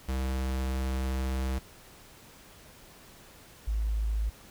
square / sine tone pair in turn, 65.41 / 53.78 Hz, C2 / A1, 0 / -39 cents, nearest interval minor third, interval 339 cents, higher first, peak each -29 / -26 dBFS, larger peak second, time 0.08-1.59 / 3.67-4.3 s, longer first, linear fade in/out 10 ms, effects pink hiss -53 dBFS RMS until 4.5 s

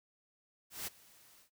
white noise with ADSR envelope, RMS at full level -39 dBFS, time 0.7-1.5 s, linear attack 170 ms, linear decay 17 ms, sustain -23 dB, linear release 100 ms, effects noise-tail reverb RT60 0.1 s tail -18 dB re dry

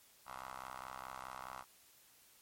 10% pulse ring-modulated tone, 64.8 Hz, C2, 16 cents flat, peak -35 dBFS, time 0.25-1.65 s, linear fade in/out 50 ms, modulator 1060 Hz, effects white hiss -65 dBFS RMS until 2.41 s + MP3 64 kbps

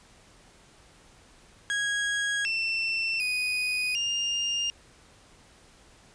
35% pulse tone with pitch steps, 1649 / 2685 / 2487 / 2812 Hz, G#6 / E7 / D#7 / F7, -13 / +31 / -1 / +11 cents, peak -24 dBFS, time 1.7-4.7 s, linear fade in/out 0 ms, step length 750 ms, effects pink hiss -56 dBFS RMS until 6.14 s + resampled to 22050 Hz

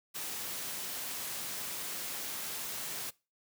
white noise, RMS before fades -39 dBFS, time 0.14-3.11 s, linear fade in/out 20 ms, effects noise-tail reverb RT60 0.3 s tail -23 dB re dry + high-pass 100 Hz 12 dB/octave

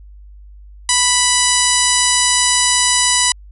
harmonic tone with a mistuned harmonic, 987.8 Hz, B5, in tune, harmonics 1 / 2 / 3 / 4 / 5 / 6 / 7 / 8 / 9 / 10, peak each -21 / -21 / -21 / -21 / -21 / -21 / -21 / -21 / -21 / -21 dBFS, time 0.89-3.32 s, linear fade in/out 2 ms, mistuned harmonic 7, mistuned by +33 cents, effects added 50 Hz sine -36 dBFS peak until 3.51 s

